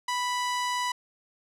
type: tone with low-pass filter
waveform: sawtooth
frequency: 987.8 Hz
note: B5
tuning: in tune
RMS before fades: -29 dBFS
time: 0.08-0.92 s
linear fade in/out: 5 ms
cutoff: 8600 Hz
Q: 0.86
effects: none